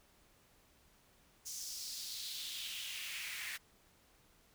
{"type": "noise with high-pass filter sweep", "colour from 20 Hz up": "pink", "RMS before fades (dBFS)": -44, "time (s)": [1.45, 3.58], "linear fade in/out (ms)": 20, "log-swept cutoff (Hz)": [6200, 1900], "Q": 3.1, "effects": ["pink hiss -68 dBFS RMS until 4.54 s"]}